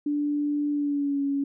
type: tone with pitch glide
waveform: sine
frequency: 292.5 to 279.5 Hz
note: D4 to C#4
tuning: -7 to +14 cents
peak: -23 dBFS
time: 0.06-1.44 s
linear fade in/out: 5 ms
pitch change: -79 cents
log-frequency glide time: 0.71-1.22 s
effects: none

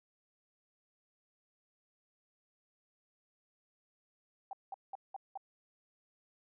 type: tone bursts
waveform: sine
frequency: 779 Hz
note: G5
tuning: 11 cents flat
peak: -39 dBFS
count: 5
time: 4.51-5.375 s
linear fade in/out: 2 ms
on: 21 ms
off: 190 ms
effects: none

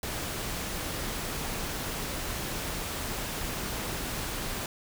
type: noise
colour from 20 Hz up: pink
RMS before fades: -34 dBFS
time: 0.03-4.66 s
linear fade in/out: 2 ms
effects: none

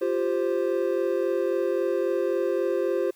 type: chord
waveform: triangle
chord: F suspended second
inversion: none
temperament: just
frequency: 349.2 / 392.9 / 523.8 Hz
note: F4 / G4 / C5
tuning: 0 / +4 / +2 cents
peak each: -25 dBFS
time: 0.01-3.11 s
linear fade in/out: 10 ms
effects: white hiss -60 dBFS RMS until 3.15 s

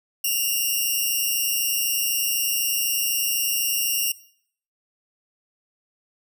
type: tone pair together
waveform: 5% pulse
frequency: 2700 / 2832 Hz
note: E7 / F7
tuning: +41 / +23 cents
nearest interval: minor second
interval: 82 cents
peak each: -19 / -13 dBFS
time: 0.24-4.12 s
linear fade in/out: 5 ms
effects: noise-tail reverb RT60 0.6 s tail -19 dB re dry

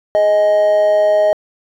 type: tone with amplitude modulation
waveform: triangle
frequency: 625 Hz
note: D#5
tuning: 8 cents sharp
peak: -4 dBFS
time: 0.15-1.33 s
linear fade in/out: 0 ms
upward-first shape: sine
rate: 205 Hz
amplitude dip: 60%
effects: tanh soft clip ceiling -2 dBFS

